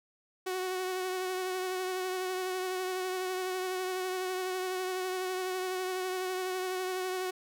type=tone with vibrato; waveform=sawtooth; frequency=370.5 Hz; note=F#4; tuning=2 cents sharp; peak=-28 dBFS; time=0.46-7.31 s; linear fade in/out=10 ms; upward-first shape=triangle; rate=12 Hz; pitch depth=28 cents each way; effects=none